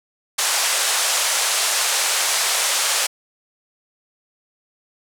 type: band-pass noise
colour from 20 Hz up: white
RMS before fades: -20 dBFS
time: 0.38-3.07 s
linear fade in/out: 10 ms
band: 530 to 9700 Hz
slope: 24 dB/octave
effects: none